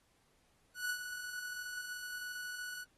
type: tone with ADSR envelope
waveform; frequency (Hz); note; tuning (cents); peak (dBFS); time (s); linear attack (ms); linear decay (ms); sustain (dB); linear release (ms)
45% pulse; 1475; F#6; -6; -33; 0.74-2.85; 160; 71; -8; 40
effects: pink hiss -73 dBFS RMS until 2.97 s + AAC 32 kbps